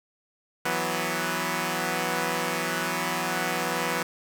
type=chord; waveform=5% pulse; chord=E suspended second; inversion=none; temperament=equal; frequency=164.81 / 185 / 246.9 Hz; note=E3 / F#3 / B3; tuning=0 / 0 / 0 cents; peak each=-19 dBFS; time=0.65-4.03 s; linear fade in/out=5 ms; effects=none